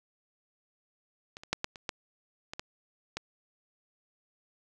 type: clicks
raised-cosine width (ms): 0.2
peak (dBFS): -26 / -28 / -10 / -13 / -27 / -15 / -21 / -19 / -17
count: 9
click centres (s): 1.369 / 1.435 / 1.53 / 1.644 / 1.758 / 1.892 / 2.535 / 2.595 / 3.17
effects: none